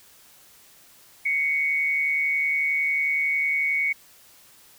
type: tone pair together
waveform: sine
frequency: 2072 / 2223 Hz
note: C7 / C#7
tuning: -17 / +4 cents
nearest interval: minor second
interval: 121 cents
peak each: -31 / -21 dBFS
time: 1.25-3.93 s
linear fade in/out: 10 ms
effects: white hiss -53 dBFS RMS until 4.78 s